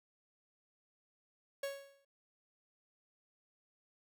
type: tone with exponential decay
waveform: 45% pulse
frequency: 554.4 Hz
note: C#5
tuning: in tune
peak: -35 dBFS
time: 1.63-2.05 s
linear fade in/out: 5 ms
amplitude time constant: 90 ms
effects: none